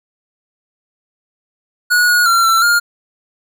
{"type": "tone with pitch steps", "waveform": "square", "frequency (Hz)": [1457, 1448, 1369, 1344, 1412], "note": ["F#6", "F#6", "F6", "E6", "F6"], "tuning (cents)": [-27, -38, -35, 33, 19], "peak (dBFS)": -10, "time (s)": [1.9, 2.8], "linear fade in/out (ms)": 20, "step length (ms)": 180, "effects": []}